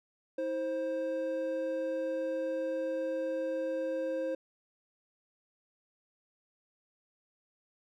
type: tone pair together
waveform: triangle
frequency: 321.7 / 527 Hz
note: E4 / C5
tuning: -42 / +12 cents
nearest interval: major sixth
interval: 854 cents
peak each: -36 / -30 dBFS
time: 0.38-4.35 s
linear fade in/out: 5 ms
effects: none